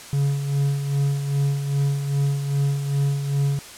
triangle tone with tremolo, 140.5 Hz, C#3, 24 cents sharp, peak -15 dBFS, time 0.13-3.59 s, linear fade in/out 0 ms, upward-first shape sine, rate 2.5 Hz, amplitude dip 55%, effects white hiss -40 dBFS RMS until 3.77 s + low-pass 10000 Hz 12 dB/octave

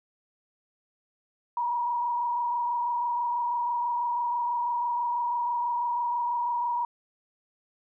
sine tone with frequency modulation, 959 Hz, A#5, 49 cents sharp, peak -25 dBFS, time 1.57-6.85 s, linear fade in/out 2 ms, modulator 26.1 Hz, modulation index 1, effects none

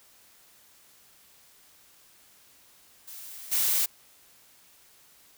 blue noise with level steps, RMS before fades -43 / -25 dBFS, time 3.07-3.86 s, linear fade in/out 10 ms, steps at 3.51 s, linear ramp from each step 20 ms, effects white hiss -58 dBFS RMS until 5.37 s

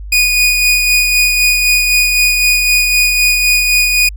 sawtooth tone with tremolo, 2468 Hz, D#7, 15 cents flat, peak -4 dBFS, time 0.12-4.09 s, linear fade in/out 5 ms, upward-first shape sine, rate 3.9 Hz, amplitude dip 35%, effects added 50 Hz sine -24 dBFS peak until 4.16 s

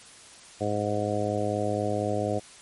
harmonic tone, 104.2 Hz, G#2, 6 cents sharp, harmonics 1 / 2 / 3 / 4 / 5 / 6 / 7, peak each -32 / -34 / -33 / -33 / -31 / -32 / -33 dBFS, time 0.6-2.4 s, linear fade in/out 20 ms, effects white hiss -49 dBFS RMS until 2.61 s + MP3 48 kbps

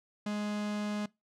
45% pulse tone, 208.6 Hz, G#3, 8 cents sharp, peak -32 dBFS, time 0.26-1.06 s, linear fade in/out 5 ms, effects noise-tail reverb RT60 0.2 s tail -22 dB re dry + low-pass 7000 Hz 12 dB/octave

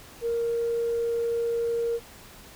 sine tone, 466.5 Hz, A#4, 1 cent sharp, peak -23 dBFS, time 0.21-2 s, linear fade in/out 50 ms, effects tanh soft clip ceiling -19 dBFS + pink hiss -48 dBFS RMS until 2.55 s

